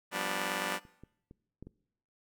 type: chord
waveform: 5% pulse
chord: G dominant seventh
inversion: third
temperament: just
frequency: 176.4 / 196 / 245 / 294 Hz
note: F3 / G3 / B3 / D4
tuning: +18 / 0 / -14 / +2 cents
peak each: -28 dBFS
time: 0.11-0.8 s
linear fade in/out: 50 ms
type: clicks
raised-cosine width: 3 ms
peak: -42 / -36 / -38 / -32 / -34 dBFS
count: 5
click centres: 0.852 / 1.036 / 1.311 / 1.626 / 1.67 s
effects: noise-tail reverb RT60 0.8 s tail -22 dB re dry